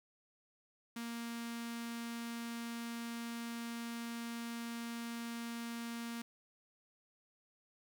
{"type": "tone with notch filter", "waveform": "sawtooth", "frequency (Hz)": 233.4, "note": "A#3", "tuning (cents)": 2, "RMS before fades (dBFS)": -43, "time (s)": [0.96, 6.22], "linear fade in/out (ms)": 5, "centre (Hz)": 550, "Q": 0.72, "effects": ["11-bit"]}